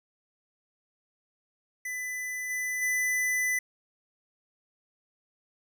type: tone with level steps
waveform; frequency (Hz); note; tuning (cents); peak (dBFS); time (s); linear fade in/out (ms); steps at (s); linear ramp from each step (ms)
square; 2000; B6; +21; -33 / -30 / -26; 1.85-3.59; 5; 2.49 / 2.81; 20
effects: none